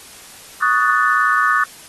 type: chord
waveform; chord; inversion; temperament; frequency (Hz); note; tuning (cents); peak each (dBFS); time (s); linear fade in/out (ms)
sine; D# half-diminished seventh; third; equal with one note detuned; 1126.2 / 1244.5 / 1480 / 1760; C#6 / D#6 / F#6 / A6; +27 / 0 / 0 / 0; -19 / -17 / -18 / -19; 0.62-1.64; 5
effects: white hiss -40 dBFS RMS until 1.88 s + AAC 32 kbps